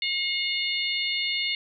harmonic tone, 718 Hz, F5, 48 cents sharp, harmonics 3 / 4 / 5 / 6, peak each -29 / -30 / -31 / -32 dBFS, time 0.02-1.55 s, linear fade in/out 2 ms, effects none

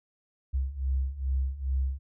sine beating tone pair, 65 / 67.4 Hz, C2 / C#2, -11 / -48 cents, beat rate 2.4 Hz, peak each -31 / -28 dBFS, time 0.53-1.99 s, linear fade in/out 20 ms, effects none

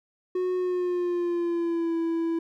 triangle tone with pitch glide, 365.6 to 331.4 Hz, F#4 to E4, -21 to +9 cents, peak -22 dBFS, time 0.35-2.39 s, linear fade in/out 5 ms, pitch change -170 cents, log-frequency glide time 0.56-1.96 s, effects none

